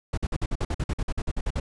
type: noise bursts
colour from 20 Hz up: brown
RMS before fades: -26 dBFS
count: 16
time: 0.13-1.6 s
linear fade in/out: 5 ms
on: 45 ms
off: 50 ms
effects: resampled to 22050 Hz